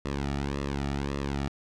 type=tone with flanger; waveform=sawtooth; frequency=69.9 Hz; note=C#2; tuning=15 cents sharp; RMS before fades=-31 dBFS; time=0.05-1.48 s; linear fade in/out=0 ms; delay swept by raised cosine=1.3 to 1.95 ms; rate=1.8 Hz; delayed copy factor=-0.8; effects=low-pass 6000 Hz 12 dB/octave